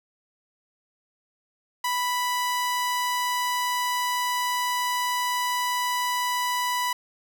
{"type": "tone", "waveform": "sawtooth", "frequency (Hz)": 987.8, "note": "B5", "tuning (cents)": 0, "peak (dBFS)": -20, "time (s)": [1.84, 6.93], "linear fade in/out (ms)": 5, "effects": []}